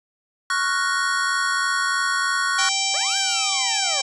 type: chord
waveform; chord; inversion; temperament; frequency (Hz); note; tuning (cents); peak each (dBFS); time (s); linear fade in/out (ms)
square; Gb major seventh; second; equal; 1108.7 / 1396.9 / 1480 / 1864.7; Db6 / F6 / Gb6 / Bb6; 0 / 0 / 0 / 0; -25 / -29 / -24 / -29; 0.5-2.69; 2
type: harmonic tone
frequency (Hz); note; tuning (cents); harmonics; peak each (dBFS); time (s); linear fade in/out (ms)
781; G5; -7; 1 / 3 / 4 / 5 / 6 / 7 / 8 / 9 / 10; -29 / -28 / -28 / -30 / -32 / -26 / -31 / -30 / -29; 2.58-4.02; 10
type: linear two-way sweep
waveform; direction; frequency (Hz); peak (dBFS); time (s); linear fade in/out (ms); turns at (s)
20% pulse; up then down; 529 to 1608 to 529; -25; 2.94-4.01; 2; 3.17
effects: resampled to 24000 Hz